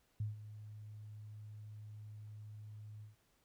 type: tone with ADSR envelope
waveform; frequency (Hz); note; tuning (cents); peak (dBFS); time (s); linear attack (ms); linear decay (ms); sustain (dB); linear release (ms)
sine; 106.2; G#2; +39; -34; 0.2-3.16; 4; 150; -14; 140
effects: pink hiss -75 dBFS RMS until 3.44 s